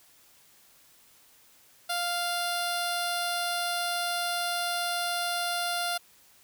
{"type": "tone with notch filter", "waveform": "10% pulse", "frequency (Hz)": 698.5, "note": "F5", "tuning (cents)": 0, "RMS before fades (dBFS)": -30, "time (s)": [1.89, 5.98], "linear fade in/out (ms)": 10, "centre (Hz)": 2300, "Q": 1.6, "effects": ["white hiss -59 dBFS RMS until 6.43 s"]}